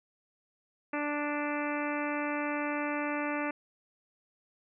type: harmonic tone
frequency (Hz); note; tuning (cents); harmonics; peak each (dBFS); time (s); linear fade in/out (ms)
293.7; D4; 0; 1 / 2 / 3 / 4 / 5 / 6 / 7 / 8 / 9; -34 / -37 / -39 / -40 / -41 / -42 / -42 / -43 / -44; 0.93-3.51; 5
effects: none